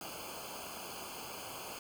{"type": "noise with comb filter", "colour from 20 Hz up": "pink", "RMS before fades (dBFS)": -45, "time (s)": [0.01, 1.79], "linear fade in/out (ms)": 2, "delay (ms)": 0.53, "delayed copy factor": -0.95, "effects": []}